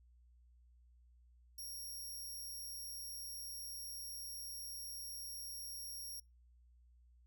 10% pulse tone, 5588 Hz, F8, in tune, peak -39 dBFS, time 1.58-6.2 s, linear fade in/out 5 ms, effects noise-tail reverb RT60 0.2 s tail -25 dB re dry + added 60 Hz sine -63 dBFS peak until 7.26 s

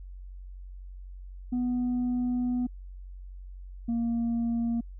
sine tone pair in turn, 246.9 / 233 Hz, B3 / A#3, 0 / -1 cents, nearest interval minor second, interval 101 cents, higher first, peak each -23 dBFS, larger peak neither, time 1.52-2.67 / 3.88-4.81 s, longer first, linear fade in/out 10 ms, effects tanh soft clip ceiling -24 dBFS + added 46 Hz sine -40 dBFS peak until 4.99 s

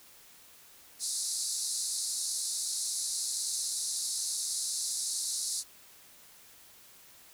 white band-pass noise, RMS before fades -34 dBFS, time 0.99-5.64 s, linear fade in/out 50 ms, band 3900 to 11000 Hz, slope 96 dB/octave, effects white hiss -56 dBFS RMS until 7.33 s

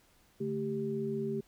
sine tone cluster, 143.5 / 219.3 / 392.4 Hz, D3 / A3 / G4, -40 / -6 / +2 cents, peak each -40 / -36 / -34 dBFS, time 0.4-1.41 s, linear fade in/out 10 ms, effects pink hiss -66 dBFS RMS until 1.47 s

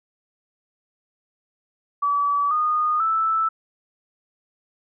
sine tone with pitch steps, 1147 / 1229.3 / 1317.6 Hz, D6 / D#6 / E6, -41 / -21 / -1 cents, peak -18 dBFS, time 2.02-3.49 s, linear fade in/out 10 ms, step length 490 ms, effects none

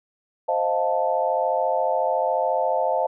sine chord, F dominant seventh, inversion second, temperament equal with one note detuned, 523.3 / 624.4 / 698.5 / 880 Hz, C5 / Eb5 / F5 / A5, 0 / +6 / 0 / 0 cents, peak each -25 dBFS, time 0.48-3.07 s, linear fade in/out 10 ms, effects none

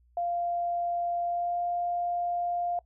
sine tone with pitch glide, 695 to 700.6 Hz, F5 to F5, -9 to +5 cents, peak -27 dBFS, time 0.17-2.79 s, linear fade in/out 2 ms, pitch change +14 cents, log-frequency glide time 1.25-1.57 s, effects noise-tail reverb RT60 0.1 s tail -21 dB re dry + added 60 Hz sine -60 dBFS peak until 2.85 s

